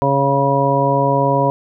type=harmonic tone; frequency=138.59 Hz; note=C#3; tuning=in tune; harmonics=1 / 2 / 3 / 4 / 5 / 7; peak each=-19 / -22 / -22 / -18 / -22 / -17 dBFS; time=0.02-1.5 s; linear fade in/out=0 ms; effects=none